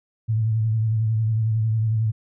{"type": "tone with vibrato", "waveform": "sine", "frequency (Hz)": 110.7, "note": "A2", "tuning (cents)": 11, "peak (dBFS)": -18, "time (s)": [0.28, 2.12], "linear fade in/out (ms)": 20, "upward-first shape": "sine", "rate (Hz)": 11, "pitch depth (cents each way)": 45, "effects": []}